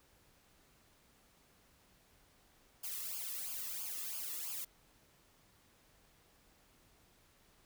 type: noise with flanger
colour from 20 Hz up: blue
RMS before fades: -42 dBFS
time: 2.83-4.65 s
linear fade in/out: 10 ms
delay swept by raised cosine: 0.51 to 1.34 ms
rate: 3 Hz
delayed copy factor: -0.8
effects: pink hiss -68 dBFS RMS until 7.65 s